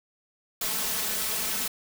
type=noise with comb filter; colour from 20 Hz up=white; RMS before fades=-29 dBFS; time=0.61-1.68 s; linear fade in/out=5 ms; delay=4.6 ms; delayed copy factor=+0.95; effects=none